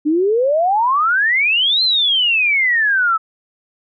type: exponential two-way sweep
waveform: sine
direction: up then down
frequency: 290.1 to 4186 to 1285 Hz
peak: -12 dBFS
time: 0.05-3.18 s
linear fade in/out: 20 ms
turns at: 1.83 s
effects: none